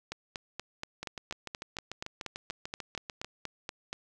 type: two click trains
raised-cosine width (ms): 0.2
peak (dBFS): -21 / -19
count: 16 / 17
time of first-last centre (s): 1.03-3.246 / 0.12-3.93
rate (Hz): 6.77 / 4.2
effects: none